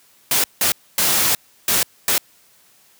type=noise bursts at uneven times; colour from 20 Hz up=white; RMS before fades=-17 dBFS; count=5; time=0.31-0.44 / 0.61-0.72 / 0.98-1.35 / 1.68-1.83 / 2.08-2.18 s; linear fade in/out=2 ms; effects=white hiss -54 dBFS RMS until 2.99 s + high-pass 80 Hz 12 dB/octave